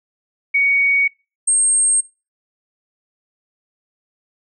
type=tone pair in turn; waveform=sine; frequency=2239 / 8497 Hz; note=C#7 / C9; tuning=+17 / +26 cents; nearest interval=octave + major seventh; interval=2309 cents; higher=second; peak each=-12 dBFS; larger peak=neither; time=0.54-1.08 / 1.47-2.01 s; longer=neither; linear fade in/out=10 ms; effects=noise-tail reverb RT60 0.3 s tail -23 dB re dry